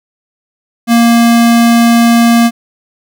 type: tone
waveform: square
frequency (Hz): 233.6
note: A#3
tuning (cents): +4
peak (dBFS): -5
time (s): 0.87-2.51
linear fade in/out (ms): 50
effects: none